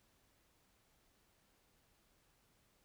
silence, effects pink hiss -74 dBFS RMS until 2.84 s

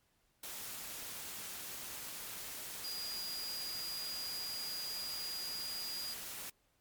sine tone in noise, 4861 Hz, D#8, 41 cents flat, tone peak -40 dBFS, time 2.84-6.14 s, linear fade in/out 5 ms, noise white, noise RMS -45 dBFS, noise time 0.43-6.5 s, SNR +2 dB, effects pink hiss -75 dBFS RMS until 6.8 s + MP3 96 kbps

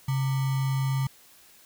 sine tone with sample-and-hold, 134.4 Hz, C3, 47 cents sharp, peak -23 dBFS, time 0.08-1.07 s, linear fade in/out 5 ms, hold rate 1050 Hz, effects white hiss -55 dBFS RMS until 1.65 s

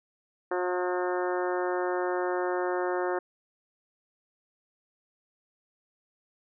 harmonic tone with a mistuned harmonic, 180 Hz, F#3, 47 cents flat, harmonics 2 / 3 / 4 / 5 / 6 / 7 / 8 / 9 / 10, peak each -29 / -33 / -35 / -37 / -39 / -40 / -41 / -42 / -43 dBFS, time 0.51-3.19 s, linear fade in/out 5 ms, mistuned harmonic 9, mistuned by -15 cents, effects none

